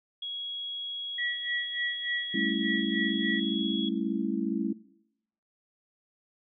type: tone with pitch glide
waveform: sine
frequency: 3322 to 3343 Hz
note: G#7 to G#7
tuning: 0 to +11 cents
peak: -33 dBFS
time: 0.22-3.89 s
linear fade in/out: 5 ms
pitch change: +11 cents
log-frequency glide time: 2.78-3.47 s
type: tone with tremolo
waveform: sine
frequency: 1934 Hz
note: B6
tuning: 37 cents flat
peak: -28 dBFS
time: 1.18-3.4 s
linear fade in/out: 5 ms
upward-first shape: sine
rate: 3.4 Hz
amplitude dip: 85%
type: chord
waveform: sine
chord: A dominant seventh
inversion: third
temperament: just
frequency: 198 / 220 / 275 / 330 Hz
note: G3 / A3 / C#4 / E4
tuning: +18 / 0 / -14 / +2 cents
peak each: -33 dBFS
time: 2.34-4.73 s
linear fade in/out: 5 ms
effects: noise-tail reverb RT60 0.8 s tail -20 dB re dry